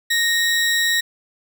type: tone pair together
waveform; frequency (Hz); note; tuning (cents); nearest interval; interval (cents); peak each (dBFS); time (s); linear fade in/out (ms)
40% pulse; 1858 / 3894; A#6 / B7; -6 / -25; octave + minor second; 1281; -17 / -20; 0.1-1.01; 10
effects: none